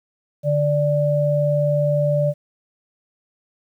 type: tone pair together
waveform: sine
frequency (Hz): 146.82 / 587.3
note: D3 / D5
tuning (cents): 0 / 0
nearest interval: 2 octaves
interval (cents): 2400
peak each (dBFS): -19 / -18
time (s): 0.43-2.34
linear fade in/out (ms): 50
effects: 9-bit